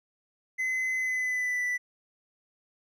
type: tone with pitch glide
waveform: triangle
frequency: 2038 to 1977.7 Hz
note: C7 to B6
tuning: -46 to +2 cents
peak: -25 dBFS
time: 0.58-1.78 s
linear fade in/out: 20 ms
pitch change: -52 cents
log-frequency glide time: 0.97-1.64 s
effects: none